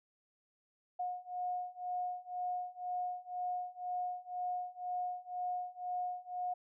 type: beating tone pair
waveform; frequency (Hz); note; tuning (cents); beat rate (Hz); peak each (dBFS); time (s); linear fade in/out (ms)
sine; 721 / 723; F#5 / F#5; -45 / -40; 2; -40 / -39; 0.99-6.54; 10
effects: none